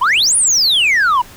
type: exponential two-way sweep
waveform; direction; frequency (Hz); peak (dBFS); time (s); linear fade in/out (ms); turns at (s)
sine; up then down; 932.3 to 9990 to 932.3; -7; 0.01-1.22; 10; 0.36
effects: tanh soft clip ceiling -9 dBFS + pink hiss -39 dBFS RMS until 1.36 s